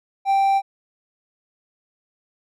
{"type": "tone", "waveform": "triangle", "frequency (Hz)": 784, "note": "G5", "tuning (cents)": 0, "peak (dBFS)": -13, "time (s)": [0.25, 0.62], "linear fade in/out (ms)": 50, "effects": []}